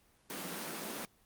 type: high-pass noise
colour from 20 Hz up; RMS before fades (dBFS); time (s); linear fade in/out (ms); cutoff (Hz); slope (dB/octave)
pink; -41; 0.3-1.05; 0; 160; 96
effects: pink hiss -68 dBFS RMS until 1.25 s + Opus 24 kbps